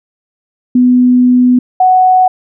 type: tone pair in turn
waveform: sine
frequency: 249 / 741.9 Hz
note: B3 / F#5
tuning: +14 / +4 cents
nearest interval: octave + perfect fifth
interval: 1890 cents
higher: second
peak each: -4 dBFS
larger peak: neither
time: 0.75-1.59 / 1.8-2.28 s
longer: first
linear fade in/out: 5 ms
effects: none